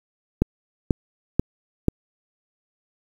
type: click train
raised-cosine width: 3 ms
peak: -4 dBFS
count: 4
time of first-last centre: 0.42-1.883 s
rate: 2.05 Hz
effects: 7-bit